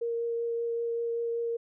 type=tone with vibrato; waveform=sine; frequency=466.2 Hz; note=A#4; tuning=in tune; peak=-28 dBFS; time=0.01-1.57 s; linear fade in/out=10 ms; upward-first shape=triangle; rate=5.2 Hz; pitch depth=10 cents each way; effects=none